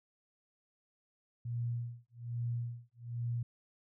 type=tone with tremolo; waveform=sine; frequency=118.9 Hz; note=A#2; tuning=35 cents sharp; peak=-32 dBFS; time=1.45-3.43 s; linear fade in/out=5 ms; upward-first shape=sine; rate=1.2 Hz; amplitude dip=100%; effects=none